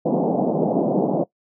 pink band-pass noise, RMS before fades -20 dBFS, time 0.05-1.24 s, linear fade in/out 10 ms, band 160 to 790 Hz, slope 48 dB/octave, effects noise-tail reverb RT60 0.1 s tail -19 dB re dry

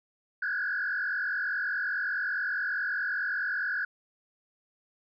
sine tone with frequency modulation, 1568 Hz, G6, in tune, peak -27 dBFS, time 0.42-3.85 s, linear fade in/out 5 ms, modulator 44.8 Hz, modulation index 2.7, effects tanh soft clip ceiling -23 dBFS

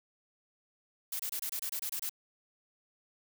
blue noise bursts, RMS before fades -36 dBFS, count 10, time 1.12-2.095 s, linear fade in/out 5 ms, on 75 ms, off 25 ms, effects none

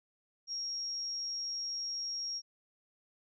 sine tone, 5588 Hz, F8, in tune, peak -35 dBFS, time 0.47-2.42 s, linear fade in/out 50 ms, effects none

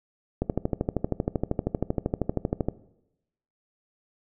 click train, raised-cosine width 2 ms, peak -11 dBFS, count 30, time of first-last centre 0.42-2.686 s, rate 12.8 Hz, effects noise-tail reverb RT60 0.9 s tail -19 dB re dry

